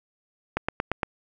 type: click train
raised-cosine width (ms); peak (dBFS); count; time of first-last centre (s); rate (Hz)
0.5; -9; 5; 0.57-1.032; 8.66
effects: none